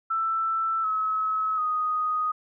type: tone with pitch steps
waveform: sine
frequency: 1328 / 1286.5 / 1246.2 Hz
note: E6 / E6 / D#6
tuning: +12 / -43 / +2 cents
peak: -23 dBFS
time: 0.1-2.32 s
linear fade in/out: 10 ms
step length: 740 ms
effects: none